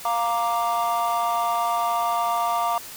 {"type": "chord", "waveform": "triangle", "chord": "Bb major", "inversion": "second", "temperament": "equal", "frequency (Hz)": [698.5, 932.3, 1174.7], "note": ["F5", "Bb5", "D6"], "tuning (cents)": [0, 0, 0], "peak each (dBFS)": [-22, -23, -23], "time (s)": [0.05, 2.78], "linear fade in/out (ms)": 2, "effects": ["tanh soft clip ceiling -13 dBFS", "white hiss -39 dBFS RMS until 2.96 s"]}